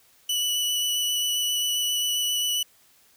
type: tone with vibrato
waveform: sawtooth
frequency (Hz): 2960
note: F#7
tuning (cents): 0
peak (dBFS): -20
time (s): 0.29-2.63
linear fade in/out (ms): 5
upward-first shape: square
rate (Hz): 7.5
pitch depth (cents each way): 9
effects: white hiss -59 dBFS RMS until 3.16 s